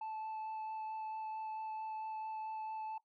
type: tone with vibrato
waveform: sine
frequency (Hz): 874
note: A5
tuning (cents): -12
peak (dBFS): -37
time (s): 0.01-2.98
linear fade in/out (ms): 5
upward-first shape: sine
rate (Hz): 4.5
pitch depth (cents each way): 8
effects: noise-tail reverb RT60 0.1 s tail -17 dB re dry + tanh soft clip ceiling -39 dBFS